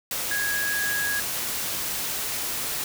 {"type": "tone in noise", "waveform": "sine", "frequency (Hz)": 1655, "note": "G#6", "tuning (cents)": -6, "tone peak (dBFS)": -25, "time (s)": [0.31, 1.2], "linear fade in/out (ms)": 2, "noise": "white", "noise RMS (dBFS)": -29, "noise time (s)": [0.11, 2.84], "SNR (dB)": 1, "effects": []}